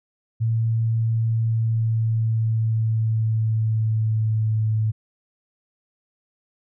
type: tone with pitch glide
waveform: sine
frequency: 113.3 to 109.31 Hz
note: A#2 to A2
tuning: -49 to -11 cents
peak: -18 dBFS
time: 0.4-4.92 s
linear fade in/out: 20 ms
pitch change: -62 cents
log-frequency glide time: 1.33-4.62 s
effects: none